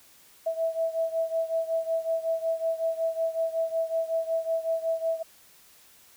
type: beating tone pair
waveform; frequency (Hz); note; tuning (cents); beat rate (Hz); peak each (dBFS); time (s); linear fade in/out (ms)
sine; 653 / 658.4; E5 / E5; -17 / -2; 5.4; -27 / -30; 0.46-5.23; 10
effects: white hiss -56 dBFS RMS until 6.16 s